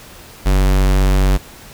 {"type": "tone", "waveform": "square", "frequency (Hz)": 47.65, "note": "G1", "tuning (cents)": -48, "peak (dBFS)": -11, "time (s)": [0.45, 1.38], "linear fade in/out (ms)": 20, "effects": ["pink hiss -39 dBFS RMS until 1.73 s"]}